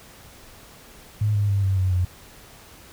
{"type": "tone with pitch steps", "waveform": "sine", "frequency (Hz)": [105.7, 102.45, 99.31, 96.26, 93.3, 90.44], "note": ["G#2", "G#2", "G2", "G2", "F#2", "F#2"], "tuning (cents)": [31, -23, 23, -31, 15, -39], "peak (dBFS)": -18, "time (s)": [1.21, 2.05], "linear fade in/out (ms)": 5, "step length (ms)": 140, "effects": ["pink hiss -47 dBFS RMS until 2.92 s"]}